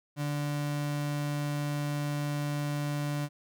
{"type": "tone", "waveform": "35% pulse", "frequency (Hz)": 146.1, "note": "D3", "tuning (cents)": -9, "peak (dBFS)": -28, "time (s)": [0.16, 3.29], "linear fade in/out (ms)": 50, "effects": []}